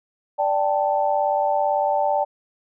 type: chord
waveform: sine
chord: D suspended fourth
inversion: none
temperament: just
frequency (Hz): 587.3 / 783.1 / 881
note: D5 / G5 / A5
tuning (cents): 0 / -2 / +2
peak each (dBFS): -22 / -22 / -23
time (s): 0.38-2.25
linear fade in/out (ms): 20
effects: none